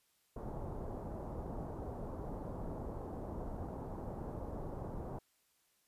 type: low-pass noise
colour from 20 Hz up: pink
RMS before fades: -43 dBFS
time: 0.36-5.19 s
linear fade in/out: 5 ms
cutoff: 900 Hz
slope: 24 dB/octave
effects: white hiss -75 dBFS RMS until 5.87 s + resampled to 32000 Hz